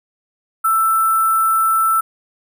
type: tone with sample-and-hold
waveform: sine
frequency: 1330 Hz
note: E6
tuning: 15 cents sharp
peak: -12 dBFS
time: 0.64-2.01 s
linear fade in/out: 10 ms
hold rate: 11025 Hz
effects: none